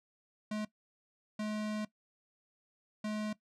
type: tone bursts at uneven times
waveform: square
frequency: 213 Hz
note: G#3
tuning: 44 cents sharp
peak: -35 dBFS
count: 3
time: 0.51-0.65 / 1.39-1.85 / 3.04-3.33 s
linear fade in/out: 5 ms
effects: noise-tail reverb RT60 0.1 s tail -18 dB re dry + low-pass 7000 Hz 12 dB/octave